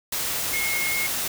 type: tone in noise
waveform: sine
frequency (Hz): 2159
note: C#7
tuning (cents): -46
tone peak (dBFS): -25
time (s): 0.53-1.07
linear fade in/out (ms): 5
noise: white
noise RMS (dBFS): -27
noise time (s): 0.12-1.28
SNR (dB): -1
effects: none